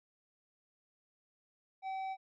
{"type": "tone with tanh clipping", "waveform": "sine", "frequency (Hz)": 766, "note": "G5", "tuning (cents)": -40, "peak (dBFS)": -38, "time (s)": [1.82, 2.17], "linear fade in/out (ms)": 50, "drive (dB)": 8, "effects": []}